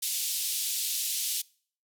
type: band-pass noise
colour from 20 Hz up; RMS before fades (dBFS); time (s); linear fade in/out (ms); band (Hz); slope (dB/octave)
white; -31; 0.02-1.42; 10; 3000 to 14000; 24
effects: noise-tail reverb RT60 0.5 s tail -24 dB re dry